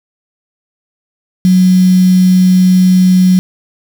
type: tone with quantisation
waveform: sine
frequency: 184.1 Hz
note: F#3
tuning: 8 cents flat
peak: -4 dBFS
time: 1.45-3.39 s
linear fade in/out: 0 ms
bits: 4
effects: none